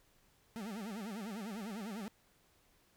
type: tone with vibrato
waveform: 40% pulse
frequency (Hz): 210.6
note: G#3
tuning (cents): +24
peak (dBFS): -40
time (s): 0.56-2.08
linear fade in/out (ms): 0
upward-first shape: sine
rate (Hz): 10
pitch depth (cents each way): 190
effects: pink hiss -70 dBFS RMS until 2.96 s